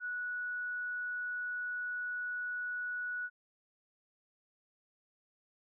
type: tone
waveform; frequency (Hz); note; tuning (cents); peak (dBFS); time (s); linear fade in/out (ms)
sine; 1470; F#6; -12; -35; 0-3.3; 50
effects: none